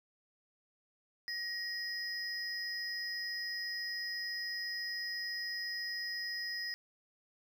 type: tone pair together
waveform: triangle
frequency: 1889 / 5043 Hz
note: A#6 / D#8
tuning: +22 / +22 cents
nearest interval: octave + perfect fourth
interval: 1700 cents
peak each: -38 / -38 dBFS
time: 1.28-6.74 s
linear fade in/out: 0 ms
effects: none